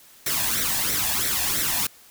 white noise with flanger, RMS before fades -24 dBFS, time 0.26-1.87 s, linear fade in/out 5 ms, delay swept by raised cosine 0.51 to 1.18 ms, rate 3 Hz, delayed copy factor +0.65, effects white hiss -51 dBFS RMS until 2.1 s

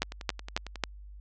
two click trains, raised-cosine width 0.2 ms, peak -22 / -9 dBFS, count 9 / 4, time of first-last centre 0.03-0.757 / 0.02-0.837 s, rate 11 / 3.67 Hz, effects added 50 Hz sine -44 dBFS peak until 1.2 s + low-pass 7000 Hz 12 dB/octave

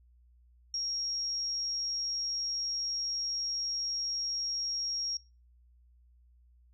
sine tone, 5588 Hz, F8, in tune, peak -31 dBFS, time 0.74-5.17 s, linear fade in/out 2 ms, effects noise-tail reverb RT60 0.3 s tail -23 dB re dry + added 60 Hz sine -59 dBFS peak until 6.73 s

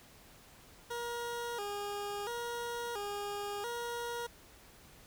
20% pulse tone with vibrato, 440 Hz, A4, in tune, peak -32 dBFS, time 0.9-4.27 s, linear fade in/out 10 ms, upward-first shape square, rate 0.73 Hz, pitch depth 130 cents each way, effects pink hiss -58 dBFS RMS until 5.06 s

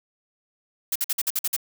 blue noise bursts, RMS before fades -24 dBFS, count 8, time 0.92-1.565 s, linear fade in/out 5 ms, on 36 ms, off 51 ms, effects none

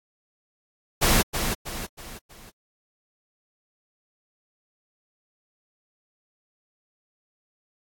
pink noise with echo, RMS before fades -19 dBFS, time 1.01-1.23 s, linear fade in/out 20 ms, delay 320 ms, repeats 4, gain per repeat -7 dB, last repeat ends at 2.51 s, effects AAC 64 kbps

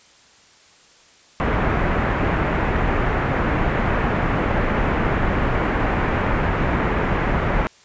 pink low-pass noise, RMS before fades -20 dBFS, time 1.4-7.67 s, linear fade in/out 0 ms, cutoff 2100 Hz, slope 24 dB/octave, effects white hiss -51 dBFS RMS until 7.84 s + resampled to 16000 Hz

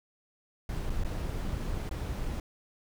brown noise with dropouts, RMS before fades -33 dBFS, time 0.69-2.4 s, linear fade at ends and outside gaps 2 ms, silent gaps 0.897-0.901 / 1.037-1.047 / 1.893-1.911 s, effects none

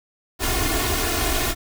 pink noise with comb filter, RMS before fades -22 dBFS, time 0.39-1.55 s, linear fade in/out 50 ms, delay 2.8 ms, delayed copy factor +0.9, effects none

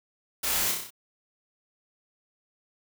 white noise with echo, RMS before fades -29 dBFS, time 0.43-0.72 s, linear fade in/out 10 ms, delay 31 ms, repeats 6, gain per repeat -3 dB, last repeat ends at 0.906 s, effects none

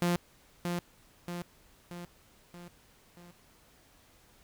sawtooth tone with echo, 174.61 Hz, F3, in tune, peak -22 dBFS, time 0.02-0.16 s, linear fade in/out 0 ms, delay 630 ms, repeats 5, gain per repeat -5 dB, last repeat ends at 3.31 s, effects pink hiss -62 dBFS RMS until 4.43 s

